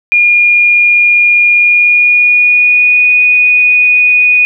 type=tone with pitch glide; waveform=sine; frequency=2425 to 2473 Hz; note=D#7 to D#7; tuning=-45 to -11 cents; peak=-4 dBFS; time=0.12-4.45 s; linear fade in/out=0 ms; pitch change=+34 cents; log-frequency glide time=1.55-3.14 s; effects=none